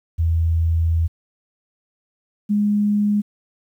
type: tone pair in turn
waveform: sine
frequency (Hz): 82.41 / 207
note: E2 / G#3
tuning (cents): 0 / -5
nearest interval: octave + major third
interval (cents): 1595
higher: second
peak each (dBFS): -15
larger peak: neither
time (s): 0.18-1.08 / 2.49-3.22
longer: first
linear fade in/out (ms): 20
effects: 9-bit